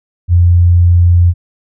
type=tone; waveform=sine; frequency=87.31 Hz; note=F2; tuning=in tune; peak=-4 dBFS; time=0.28-1.34 s; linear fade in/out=50 ms; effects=none